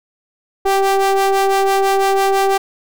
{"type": "ring-modulated tone", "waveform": "square", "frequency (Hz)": 196, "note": "G3", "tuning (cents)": 0, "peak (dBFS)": -10, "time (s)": [0.65, 2.58], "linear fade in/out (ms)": 10, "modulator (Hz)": 585, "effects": []}